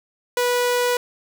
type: tone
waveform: sawtooth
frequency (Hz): 489.8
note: B4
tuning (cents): -14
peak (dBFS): -14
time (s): 0.37-0.97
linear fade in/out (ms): 2
effects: none